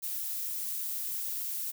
violet noise, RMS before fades -35 dBFS, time 0.02-1.72 s, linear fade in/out 20 ms, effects none

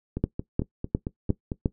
two click trains, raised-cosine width 3 ms, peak -16 / -9 dBFS, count 7 / 5, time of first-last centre 0.17-1.518 / 0.24-1.658 s, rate 4.45 / 2.82 Hz, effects noise-tail reverb RT60 0.1 s tail -18 dB re dry

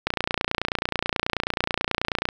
click train, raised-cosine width 0.3 ms, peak -6 dBFS, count 66, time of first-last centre 0.07-2.288 s, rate 29.3 Hz, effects 8-bit

